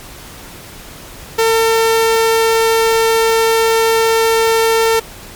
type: tone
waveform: sawtooth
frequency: 451.3 Hz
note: A4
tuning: 44 cents sharp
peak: -6 dBFS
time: 1.38-5 s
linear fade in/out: 10 ms
effects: pink hiss -34 dBFS RMS until 5.35 s + MP3 96 kbps